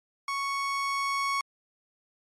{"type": "tone with level ramp", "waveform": "30% pulse", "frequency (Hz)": 1108.7, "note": "C#6", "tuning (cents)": 0, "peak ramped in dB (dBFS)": [-26, -23], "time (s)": [0.28, 1.41], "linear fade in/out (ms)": 2, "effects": ["low-pass 8000 Hz 12 dB/octave", "MP3 64 kbps"]}